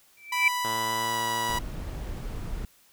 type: tone with exponential growth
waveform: sine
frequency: 2331 Hz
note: D7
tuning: 14 cents flat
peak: -15 dBFS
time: 0.17-0.48 s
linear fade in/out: 2 ms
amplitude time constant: 66 ms
type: tone with pitch glide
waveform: sawtooth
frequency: 987.8 to 975.9 Hz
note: B5 to B5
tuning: 0 to -21 cents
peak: -23 dBFS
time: 0.32-1.59 s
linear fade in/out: 5 ms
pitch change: -21 cents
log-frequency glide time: 0.98-1.22 s
type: tone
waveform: 5% pulse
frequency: 113.6 Hz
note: A#2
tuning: 44 cents flat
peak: -22 dBFS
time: 0.64-1.58 s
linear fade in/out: 5 ms
type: noise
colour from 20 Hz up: brown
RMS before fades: -34 dBFS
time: 1.49-2.65 s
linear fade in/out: 2 ms
effects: white hiss -60 dBFS RMS until 2.92 s